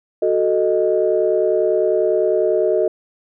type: chord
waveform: sine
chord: D# diminished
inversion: first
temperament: equal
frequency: 370 / 440 / 622.3 Hz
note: F#4 / A4 / D#5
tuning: 0 / 0 / 0 cents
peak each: -18 dBFS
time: 0.22-2.88 s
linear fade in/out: 5 ms
effects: tanh soft clip ceiling -4 dBFS